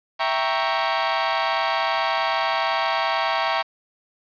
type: chord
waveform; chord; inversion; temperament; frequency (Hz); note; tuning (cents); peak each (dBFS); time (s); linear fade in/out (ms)
sawtooth; E diminished seventh; none; equal; 659.3 / 784 / 932.3 / 1108.7; E5 / G5 / Bb5 / Db6; 0 / 0 / 0 / 0; -22; 0.19-3.63; 20
effects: resampled to 11025 Hz + 7-bit